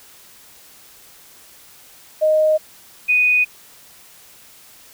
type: tone pair in turn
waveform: sine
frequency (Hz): 621 / 2484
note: D#5 / D#7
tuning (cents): -3 / -3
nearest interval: 2 octaves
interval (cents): 2400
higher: second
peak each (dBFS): -12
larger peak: neither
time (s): 2.21-2.58 / 3.08-3.45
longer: neither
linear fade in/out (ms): 20
effects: white hiss -46 dBFS RMS until 4.93 s